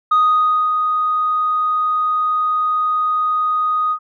sine tone with ADSR envelope, 1244.5 Hz, D#6, in tune, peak -8 dBFS, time 0.11-3.99 s, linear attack 9 ms, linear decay 590 ms, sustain -6 dB, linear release 76 ms, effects tanh soft clip ceiling -8 dBFS

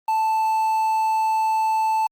triangle tone with quantisation, 880 Hz, A5, in tune, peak -16 dBFS, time 0.08-2.07 s, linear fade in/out 5 ms, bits 7, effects Opus 32 kbps

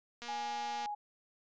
click train, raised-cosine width 0.2 ms, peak -28 dBFS, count 153, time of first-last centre 0.22-0.859 s, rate 238 Hz
sine tone, 830.6 Hz, G#5, in tune, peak -36 dBFS, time 0.28-0.95 s, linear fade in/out 10 ms
effects resampled to 16000 Hz

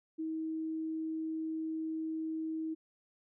sine tone, 318.8 Hz, D#4, 42 cents sharp, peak -34 dBFS, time 0.18-2.75 s, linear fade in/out 20 ms, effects none

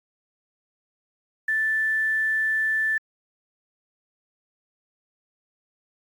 sine tone with quantisation, 1760 Hz, A6, in tune, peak -20 dBFS, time 1.48-2.98 s, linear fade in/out 5 ms, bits 8, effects MP3 96 kbps

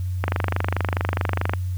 click train, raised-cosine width 0.5 ms, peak -7 dBFS, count 33, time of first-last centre 0.24-1.536 s, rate 24.7 Hz, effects added 91 Hz sine -23 dBFS peak until 1.77 s + white hiss -52 dBFS RMS until 1.77 s

